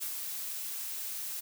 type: noise with ADSR envelope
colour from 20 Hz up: blue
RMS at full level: -35 dBFS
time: 0-1.41 s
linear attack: 26 ms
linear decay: 84 ms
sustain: -3 dB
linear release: 17 ms
effects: none